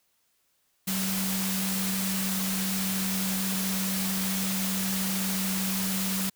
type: tone in noise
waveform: sine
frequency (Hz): 190.7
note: G3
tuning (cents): -47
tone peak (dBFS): -29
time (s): 0.87-6.3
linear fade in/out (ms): 10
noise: white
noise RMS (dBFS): -31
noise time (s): 0.87-6.3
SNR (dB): -1
effects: white hiss -71 dBFS RMS until 6.35 s